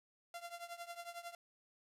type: tone with tremolo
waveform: sawtooth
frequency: 689 Hz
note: F5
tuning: 24 cents flat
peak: -39 dBFS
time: 0.34-1.35 s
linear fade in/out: 2 ms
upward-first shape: triangle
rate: 11 Hz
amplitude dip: 90%
effects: resampled to 32000 Hz + 11-bit